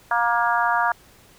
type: harmonic tone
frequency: 235.9 Hz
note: A#3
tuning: 21 cents sharp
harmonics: 3 / 4 / 5 / 6 / 7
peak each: -24 / -22 / -25 / -25 / -26 dBFS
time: 0.11-0.92 s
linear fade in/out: 2 ms
effects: pink hiss -52 dBFS RMS until 1.38 s